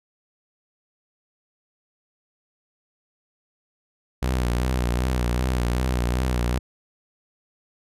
sawtooth tone with vibrato, 61.74 Hz, B1, in tune, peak -17 dBFS, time 4.22-6.59 s, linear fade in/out 10 ms, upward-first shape sine, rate 2.6 Hz, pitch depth 65 cents each way, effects resampled to 32000 Hz

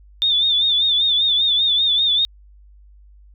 sine tone with vibrato, 3575 Hz, A7, 27 cents sharp, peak -14 dBFS, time 0.22-2.25 s, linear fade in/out 0 ms, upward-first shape sine, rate 5.1 Hz, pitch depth 71 cents each way, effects added 50 Hz sine -44 dBFS peak until 3.34 s

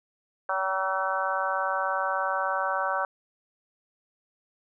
harmonic tone with a mistuned harmonic, 190 Hz, F#3, 46 cents sharp, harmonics 3 / 4 / 5 / 6 / 7 / 8, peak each -32 / -32 / -32 / -32 / -32 / -32 dBFS, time 0.49-3.05 s, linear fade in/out 2 ms, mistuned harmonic 4, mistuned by +15 cents, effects none

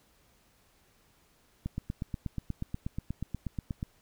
click train, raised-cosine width 5 ms, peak -21 dBFS, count 19, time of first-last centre 1.66-3.829 s, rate 8.3 Hz, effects pink hiss -66 dBFS RMS until 4.01 s

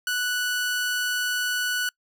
sawtooth tone, 1480 Hz, F#6, in tune, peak -20 dBFS, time 0.07-1.89 s, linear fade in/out 2 ms, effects noise-tail reverb RT60 0.1 s tail -26 dB re dry

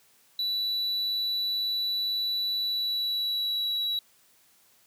triangle tone with pitch glide, 3951 to 3903 Hz, B7 to B7, 0 to -21 cents, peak -25 dBFS, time 0.39-3.99 s, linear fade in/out 2 ms, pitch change -21 cents, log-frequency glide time 2.57-3.84 s, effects white hiss -62 dBFS RMS until 4.86 s + high-pass 80 Hz 12 dB/octave

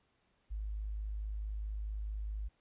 sine tone, 52.3 Hz, G#1, 13 cents sharp, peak -36 dBFS, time 0.5-2.49 s, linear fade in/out 20 ms, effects pink hiss -75 dBFS RMS until 2.6 s + resampled to 8000 Hz

